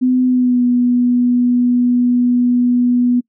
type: tone with pitch glide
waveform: sine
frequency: 253.6 to 245.1 Hz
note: B3 to B3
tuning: +46 to -13 cents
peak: -10 dBFS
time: 0.01-3.21 s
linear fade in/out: 20 ms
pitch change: -59 cents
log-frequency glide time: 0.26-0.63 s
effects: noise-tail reverb RT60 0.1 s tail -24 dB re dry